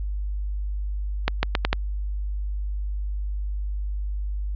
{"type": "accelerating click train", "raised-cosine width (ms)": 0.3, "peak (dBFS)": -4, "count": 5, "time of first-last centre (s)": [1.28, 1.73], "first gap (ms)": 150, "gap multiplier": 0.81, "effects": ["added 50 Hz sine -25 dBFS peak until 4.55 s", "resampled to 11025 Hz"]}